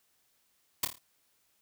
white noise with echo, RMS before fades -27 dBFS, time 0.83-0.85 s, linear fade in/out 5 ms, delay 27 ms, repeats 5, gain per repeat -6 dB, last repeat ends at 0.985 s, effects white hiss -72 dBFS RMS until 1.61 s

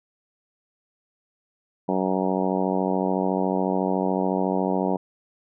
harmonic tone, 93.9 Hz, F#2, 26 cents sharp, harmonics 2 / 3 / 4 / 5 / 6 / 7 / 8 / 9 / 10, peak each -26 / -28 / -29 / -30 / -31 / -31 / -32 / -33 / -33 dBFS, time 1.88-4.97 s, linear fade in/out 10 ms, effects none

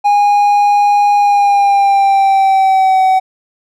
triangle tone with pitch glide, 820 to 756.3 Hz, G#5 to F#5, -22 to +38 cents, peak -5 dBFS, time 0.04-3.2 s, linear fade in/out 20 ms, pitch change -140 cents, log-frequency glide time 1.16-3.02 s, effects none

